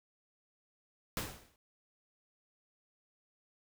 pink noise with exponential decay, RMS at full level -34 dBFS, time 1.17-1.56 s, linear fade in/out 1 ms, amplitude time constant 83 ms, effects none

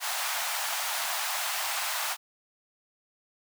pink high-pass noise, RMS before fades -31 dBFS, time 0-2.17 s, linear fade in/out 50 ms, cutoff 680 Hz, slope 48 dB/octave, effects none

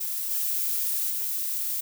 violet noise with level steps, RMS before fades -30 / -27 / -29 dBFS, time 0-1.81 s, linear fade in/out 10 ms, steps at 0.31 / 1.1 s, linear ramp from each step 2 ms, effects none

